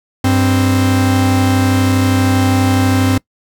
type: tone pair together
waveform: 45% pulse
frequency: 98 / 261.6 Hz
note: G2 / C4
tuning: 0 / 0 cents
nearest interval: octave + perfect fourth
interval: 1700 cents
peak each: -13 dBFS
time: 0.24-3.18 s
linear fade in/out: 5 ms
effects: noise-tail reverb RT60 0.1 s tail -23 dB re dry